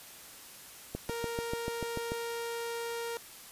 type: click train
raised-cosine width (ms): 2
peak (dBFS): -21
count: 9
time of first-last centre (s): 0.95-2.12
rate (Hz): 6.84
type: tone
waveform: sawtooth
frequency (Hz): 466.2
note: A#4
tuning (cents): 0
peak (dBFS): -31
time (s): 1.09-3.17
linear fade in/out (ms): 0
effects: white hiss -50 dBFS RMS until 3.51 s + resampled to 32000 Hz